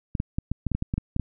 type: clicks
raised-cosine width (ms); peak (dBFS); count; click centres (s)
5; -13; 12; 0.152 / 0.201 / 0.385 / 0.516 / 0.667 / 0.717 / 0.75 / 0.824 / 0.939 / 0.98 / 1.164 / 1.197
effects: none